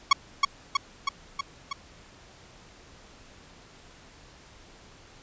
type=tone with echo; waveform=sawtooth; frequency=1108.7 Hz; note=C#6; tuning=in tune; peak=-10 dBFS; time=0.11-0.13 s; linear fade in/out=5 ms; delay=320 ms; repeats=5; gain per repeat=-3 dB; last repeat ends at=1.73 s; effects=pink hiss -52 dBFS RMS until 5.22 s + resampled to 16000 Hz

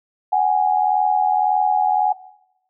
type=tone pair together; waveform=sine; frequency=747 / 828.8 Hz; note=F#5 / G#5; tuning=+16 / -4 cents; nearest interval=major second; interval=180 cents; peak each=-17 dBFS; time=0.32-2.13 s; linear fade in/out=10 ms; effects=noise-tail reverb RT60 0.9 s tail -20 dB re dry

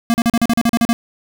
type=tone bursts; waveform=square; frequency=233.2 Hz; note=A#3; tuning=1 cent sharp; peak=-12 dBFS; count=11; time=0.1-0.93 s; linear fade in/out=0 ms; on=40 ms; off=39 ms; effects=none

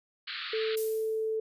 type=band-pass noise; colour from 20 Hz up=white; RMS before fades=-38 dBFS; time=0.27-0.76 s; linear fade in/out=10 ms; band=1200 to 4500 Hz; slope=96 dB/octave
type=tone; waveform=sine; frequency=440 Hz; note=A4; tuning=in tune; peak=-28 dBFS; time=0.53-1.4 s; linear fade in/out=5 ms
type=noise with exponential decay; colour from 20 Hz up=violet; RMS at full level=-33 dBFS; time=0.77-1.37 s; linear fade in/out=1 ms; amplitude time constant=130 ms
effects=resampled to 32000 Hz

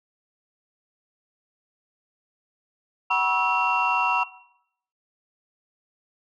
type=tone cluster; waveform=sine; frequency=750 / 967 / 1111 / 1308 / 2734 Hz; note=F#5 / B5 / C#6 / E6 / F7; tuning=+23 / -37 / +4 / -14 / -37 cents; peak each=-28 / -22 / -29 / -26 / -23 dBFS; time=3.1-4.24 s; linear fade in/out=10 ms; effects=noise-tail reverb RT60 0.7 s tail -18 dB re dry + tanh soft clip ceiling -12 dBFS

